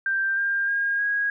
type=tone with pitch steps; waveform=sine; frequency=1576 / 1598.9 / 1622.2 / 1645.8 Hz; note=G6 / G6 / G#6 / G#6; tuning=+9 / +34 / -41 / -16 cents; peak=-21 dBFS; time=0.06-1.3 s; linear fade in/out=2 ms; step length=310 ms; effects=none